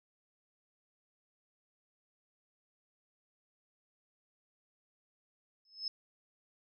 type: tone with exponential growth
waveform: sine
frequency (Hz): 5200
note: E8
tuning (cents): -24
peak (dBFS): -31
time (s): 5.65-5.88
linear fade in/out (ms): 2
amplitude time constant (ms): 48
effects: none